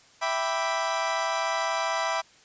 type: chord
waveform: 30% pulse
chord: E minor seventh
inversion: none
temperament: equal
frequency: 659.3 / 784 / 987.8 / 1174.7 Hz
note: E5 / G5 / B5 / D6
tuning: 0 / 0 / 0 / 0 cents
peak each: -27 / -30 / -27 / -31 dBFS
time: 0.21-2.22 s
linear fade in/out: 20 ms
effects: white hiss -56 dBFS RMS until 2.44 s + resampled to 16000 Hz